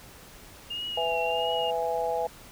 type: tone with vibrato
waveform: sine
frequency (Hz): 2818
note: F7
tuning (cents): +15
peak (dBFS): -31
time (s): 0.7-1.71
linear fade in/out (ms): 10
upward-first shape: triangle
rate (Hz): 1.5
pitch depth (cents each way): 61
type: harmonic tone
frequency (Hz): 165.8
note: E3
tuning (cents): +10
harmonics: 3 / 4 / 5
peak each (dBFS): -30 / -30 / -30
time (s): 0.97-2.27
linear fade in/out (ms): 5
effects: pink hiss -49 dBFS RMS until 2.51 s